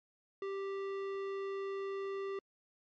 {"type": "tone with tanh clipping", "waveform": "sine", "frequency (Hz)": 392, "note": "G4", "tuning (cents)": 0, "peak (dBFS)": -39, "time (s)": [0.42, 2.39], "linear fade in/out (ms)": 2, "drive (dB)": 15, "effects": ["AAC 64 kbps"]}